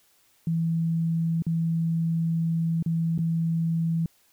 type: tone with dropouts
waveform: sine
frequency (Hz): 164.81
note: E3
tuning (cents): 0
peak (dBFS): -22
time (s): 0.47-4.06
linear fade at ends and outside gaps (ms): 2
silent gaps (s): 1.422-1.466 / 2.826-2.861 / 3.179-3.189
effects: white hiss -63 dBFS RMS until 4.32 s